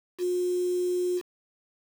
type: tone with quantisation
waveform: sine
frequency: 359.1 Hz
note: F4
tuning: 48 cents sharp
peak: -24 dBFS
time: 0.18-1.22 s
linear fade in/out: 50 ms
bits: 7
effects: none